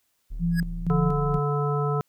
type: tone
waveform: triangle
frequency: 38.03 Hz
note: D#1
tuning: 39 cents flat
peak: -28 dBFS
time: 0.3-1.4 s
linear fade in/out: 20 ms
type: tone with tremolo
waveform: sine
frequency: 170 Hz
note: F3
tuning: 46 cents flat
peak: -21 dBFS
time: 0.39-1.39 s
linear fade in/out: 50 ms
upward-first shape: square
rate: 2.1 Hz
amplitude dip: 75%
type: tone with exponential growth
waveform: square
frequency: 1661.2 Hz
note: G#6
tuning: in tune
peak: -26 dBFS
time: 0.51-0.6 s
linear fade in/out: 2 ms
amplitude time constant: 19 ms
type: harmonic tone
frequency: 144.9 Hz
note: D3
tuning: 23 cents flat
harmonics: 1 / 3 / 5 / 7 / 9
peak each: -24 / -28 / -34 / -35 / -31 dBFS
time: 0.9-2.01 s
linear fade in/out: 0 ms
effects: white hiss -71 dBFS RMS until 2.08 s